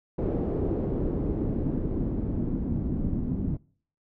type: noise with low-pass filter sweep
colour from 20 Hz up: pink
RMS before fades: -28 dBFS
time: 0.18-3.57 s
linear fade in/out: 5 ms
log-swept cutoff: 430 to 220 Hz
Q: 1.9
effects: noise-tail reverb RT60 0.5 s tail -24 dB re dry